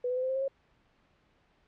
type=tone with pitch steps; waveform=sine; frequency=493.9 / 502 / 510.1 / 518.5 / 526.9 / 535.5 / 544.2 Hz; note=B4 / B4 / C5 / C5 / C5 / C5 / C#5; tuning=0 / +28 / -44 / -16 / +12 / +40 / -32 cents; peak=-28 dBFS; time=0.04-0.481 s; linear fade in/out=5 ms; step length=63 ms; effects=pink hiss -68 dBFS RMS until 1.67 s + low-pass 3000 Hz 12 dB/octave